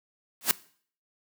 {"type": "noise with exponential growth", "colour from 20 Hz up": "white", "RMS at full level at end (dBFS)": -17, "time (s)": [0.41, 0.51], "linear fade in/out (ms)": 0, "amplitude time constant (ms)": 21, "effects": ["noise-tail reverb RT60 0.5 s tail -20 dB re dry", "high-pass 150 Hz 12 dB/octave"]}